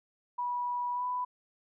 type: tone with pitch glide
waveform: sine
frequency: 976 to 993.1 Hz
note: B5 to B5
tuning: -21 to +9 cents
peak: -30 dBFS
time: 0.38-1.25 s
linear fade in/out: 10 ms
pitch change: +30 cents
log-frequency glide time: 0.93-1.04 s
effects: none